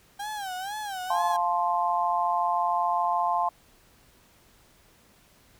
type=tone with vibrato; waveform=35% pulse; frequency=792 Hz; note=G5; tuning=18 cents sharp; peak=-30 dBFS; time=0.19-1.37 s; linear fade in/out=10 ms; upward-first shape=sine; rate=2.1 Hz; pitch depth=140 cents each way
type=chord; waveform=sine; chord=F major; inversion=none; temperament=just; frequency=698.5 / 873.1 / 1047.7 Hz; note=F5 / A5 / C6; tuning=0 / -14 / +2 cents; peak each=-27 dBFS; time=1.1-3.49 s; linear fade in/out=5 ms
effects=pink hiss -59 dBFS RMS until 5.59 s